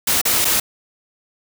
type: noise with dropouts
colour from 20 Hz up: white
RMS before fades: -17 dBFS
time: 0.07-0.6 s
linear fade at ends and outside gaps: 5 ms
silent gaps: 0.215-0.252 / 0.447-0.451 s
effects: none